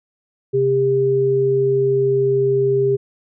sine tone pair together, 133.5 / 400 Hz, C3 / G4, +35 / +35 cents, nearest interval octave + perfect fifth, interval 1900 cents, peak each -22 / -14 dBFS, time 0.53-2.97 s, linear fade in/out 20 ms, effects none

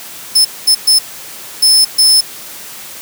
sawtooth tone bursts at uneven times, 5250 Hz, E8, 8 cents flat, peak -3 dBFS, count 5, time 0.35-0.45 / 0.67-0.75 / 0.87-0.99 / 1.62-1.85 / 1.98-2.21 s, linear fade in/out 10 ms, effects white hiss -30 dBFS RMS until 3.01 s + high-pass 100 Hz 12 dB/octave

